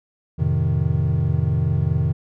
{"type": "chord", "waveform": "triangle", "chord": "F dominant seventh", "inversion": "none", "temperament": "equal", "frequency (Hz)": [87.31, 110, 130.81, 155.56], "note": ["F2", "A2", "C3", "Eb3"], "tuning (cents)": [0, 0, 0, 0], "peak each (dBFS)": [-21, -23, -20, -20], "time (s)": [0.38, 2.13], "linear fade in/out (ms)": 20, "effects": []}